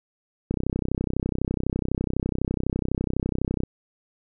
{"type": "click train", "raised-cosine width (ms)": 3, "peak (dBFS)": -11, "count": 101, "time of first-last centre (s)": [0.51, 3.635], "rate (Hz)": 32, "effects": []}